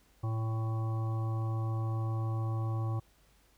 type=harmonic tone; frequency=111.6 Hz; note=A2; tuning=25 cents sharp; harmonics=1 / 3 / 5 / 7 / 9 / 10; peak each=-30 / -44 / -49 / -47 / -52 / -47 dBFS; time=0.23-3 s; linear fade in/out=10 ms; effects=added 50 Hz sine -67 dBFS peak until 3.57 s + pink hiss -67 dBFS RMS until 3.57 s